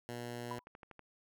10% pulse tone, 120 Hz, B2, 49 cents flat, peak -33 dBFS, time 0.09-0.59 s, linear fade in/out 0 ms
sine tone with exponential decay, 987.8 Hz, B5, in tune, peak -36 dBFS, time 0.51-0.64 s, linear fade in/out 2 ms, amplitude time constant 27 ms
click train, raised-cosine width 0.5 ms, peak -36 dBFS, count 6, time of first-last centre 0.59-0.993 s, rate 12.4 Hz
effects none

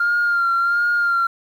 sine tone with vibrato, 1396.9 Hz, F6, in tune, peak -14 dBFS, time 0-1.27 s, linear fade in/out 5 ms, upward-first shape sine, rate 1.4 Hz, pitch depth 33 cents each way, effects tanh soft clip ceiling -12 dBFS + 8-bit

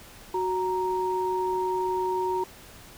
sine tone pair together, 370 / 932.3 Hz, F#4 / A#5, 0 / 0 cents, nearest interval octave + major third, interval 1600 cents, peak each -27 dBFS, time 0.34-2.44 s, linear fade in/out 5 ms, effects pink hiss -48 dBFS RMS until 2.97 s

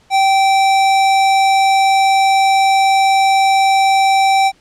square tone, 777 Hz, G5, 16 cents flat, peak -10 dBFS, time 0.1-4.52 s, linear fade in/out 50 ms, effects pink hiss -52 dBFS RMS until 4.6 s + low-pass 7000 Hz 12 dB/octave

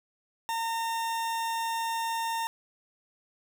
40% pulse tone, 913 Hz, A#5, 36 cents flat, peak -28 dBFS, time 0.49-2.47 s, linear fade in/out 0 ms, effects none

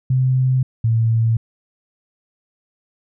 sine tone pair in turn, 129.4 / 113.58 Hz, C3 / A#2, -19 / -45 cents, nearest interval major second, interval 226 cents, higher first, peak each -13 dBFS, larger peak neither, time 0.1-0.63 / 0.84-1.37 s, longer neither, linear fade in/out 5 ms, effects none

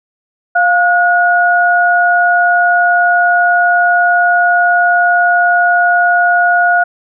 sine tone pair together, 702 / 1450.2 Hz, F5 / F#6, +9 / -35 cents, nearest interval octave + minor second, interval 1256 cents, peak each -10 dBFS, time 0.55-6.84 s, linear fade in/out 10 ms, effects none

